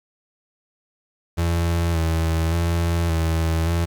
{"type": "tone with vibrato", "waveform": "35% pulse", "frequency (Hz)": 83, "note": "E2", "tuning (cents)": 12, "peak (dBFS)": -17, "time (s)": [1.37, 3.86], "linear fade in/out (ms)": 20, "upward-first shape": "square", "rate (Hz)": 0.87, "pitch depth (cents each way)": 32, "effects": ["8-bit"]}